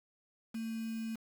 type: tone with quantisation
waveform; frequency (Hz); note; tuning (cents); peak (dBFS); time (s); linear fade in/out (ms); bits
sine; 225.1; A3; +40; -36; 0.54-1.16; 10; 8
effects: none